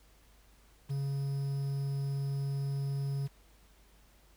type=tone with quantisation; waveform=triangle; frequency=138.59 Hz; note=C#3; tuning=in tune; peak=-29 dBFS; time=0.89-3.28 s; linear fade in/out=20 ms; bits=9; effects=added 50 Hz sine -61 dBFS peak until 4.36 s + pink hiss -65 dBFS RMS until 4.36 s